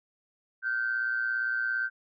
sine tone pair together, 1425 / 1542.5 Hz, F6 / G6, +34 / -28 cents, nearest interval minor second, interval 138 cents, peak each -33 / -27 dBFS, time 0.62-1.9 s, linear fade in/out 50 ms, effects tanh soft clip ceiling -19 dBFS

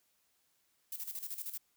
violet noise with tremolo, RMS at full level -40 dBFS, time 0.92-1.58 s, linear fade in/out 5 ms, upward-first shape square, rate 13 Hz, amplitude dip 70%, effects white hiss -75 dBFS RMS until 1.76 s

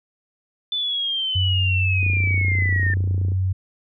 sine linear sweep, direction down, 3520 to 1779 Hz, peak -21 dBFS, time 0.72-2.94 s, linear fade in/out 2 ms
sine tone, 93.8 Hz, F#2, 24 cents sharp, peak -18 dBFS, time 1.35-3.53 s, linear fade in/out 10 ms
click train, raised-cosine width 3 ms, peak -21 dBFS, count 38, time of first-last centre 2.03-3.319 s, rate 28.7 Hz
effects none

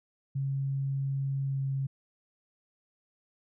sine tone with pitch glide, 136.8 to 135.78 Hz, C#3 to C#3, -23 to -35 cents, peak -28 dBFS, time 0.35-1.87 s, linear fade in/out 10 ms, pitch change -12 cents, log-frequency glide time 1.45-1.61 s, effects none

